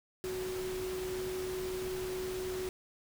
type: tone in noise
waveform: sine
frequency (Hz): 371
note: F#4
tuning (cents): +5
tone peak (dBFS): -35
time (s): 0.24-2.69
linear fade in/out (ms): 0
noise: pink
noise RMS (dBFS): -44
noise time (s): 0.24-2.69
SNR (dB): +6
effects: none